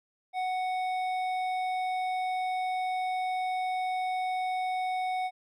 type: tone with hard clipping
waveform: sine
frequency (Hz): 741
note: F#5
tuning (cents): +2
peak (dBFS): -30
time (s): 0.33-5.31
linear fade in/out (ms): 50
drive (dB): 9
effects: none